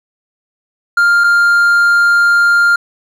triangle tone pair in turn, 1400 / 1400 Hz, F6 / F6, +4 / +4 cents, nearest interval unison, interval 0 cents, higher neither, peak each -5 dBFS, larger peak neither, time 0.97-1.24 / 1.24-2.76 s, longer second, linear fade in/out 5 ms, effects none

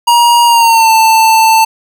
square tone with pitch glide, 948 to 889.6 Hz, A#5 to A5, +29 to +19 cents, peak -5 dBFS, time 0.07-1.65 s, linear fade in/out 10 ms, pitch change -110 cents, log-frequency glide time 0.45-0.92 s, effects none

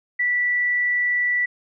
sine tone, 1962 Hz, B6, 12 cents flat, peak -18 dBFS, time 0.19-1.46 s, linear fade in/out 10 ms, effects none

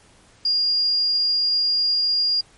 sine tone, 4828 Hz, D8, 47 cents sharp, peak -17 dBFS, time 0.45-2.41 s, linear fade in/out 5 ms, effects pink hiss -53 dBFS RMS until 2.57 s + MP3 48 kbps

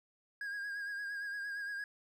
triangle tone with vibrato, 1633 Hz, G#6, 30 cents flat, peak -36 dBFS, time 0.41-1.84 s, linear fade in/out 2 ms, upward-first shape sine, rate 8.7 Hz, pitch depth 39 cents each way, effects none

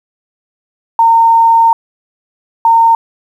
sine tone pair in turn, 915 / 915 Hz, A#5 / A#5, -32 / -32 cents, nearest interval unison, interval 0 cents, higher neither, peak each -4 dBFS, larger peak neither, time 0.99-1.73 / 2.65-2.95 s, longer first, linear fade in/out 2 ms, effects 7-bit

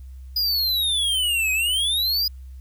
square exponential two-way sweep, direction down then up, 4978 to 2504 to 4978 Hz, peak -20 dBFS, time 0.36-2.28 s, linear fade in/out 5 ms, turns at 1.52 s, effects added 65 Hz sine -36 dBFS peak until 2.6 s + white hiss -64 dBFS RMS until 2.6 s

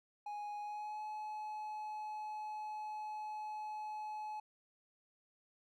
triangle tone with pitch glide, 830.6 to 853 Hz, G#5 to G#5, 0 to +46 cents, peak -39 dBFS, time 0.26-4.4 s, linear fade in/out 5 ms, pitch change +46 cents, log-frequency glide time 0.61-1.02 s, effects none

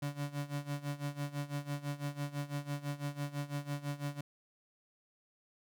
35% pulse tone with tremolo, 143.9 Hz, D3, 35 cents flat, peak -32 dBFS, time 0.02-4.21 s, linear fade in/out 5 ms, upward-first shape sine, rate 6 Hz, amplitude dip 85%, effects none

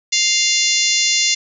harmonic tone, 698.5 Hz, F5, in tune, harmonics 3 / 4 / 5 / 6 / 7 / 8 / 9 / 10, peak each -22 / -22 / -22 / -22 / -22 / -22 / -22 / -22 dBFS, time 0.12-1.35 s, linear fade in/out 10 ms, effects none

